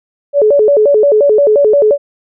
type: tone with vibrato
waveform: sine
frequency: 493.9 Hz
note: B4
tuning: in tune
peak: -5 dBFS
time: 0.33-1.98 s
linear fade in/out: 50 ms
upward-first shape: square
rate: 5.7 Hz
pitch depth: 250 cents each way
effects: none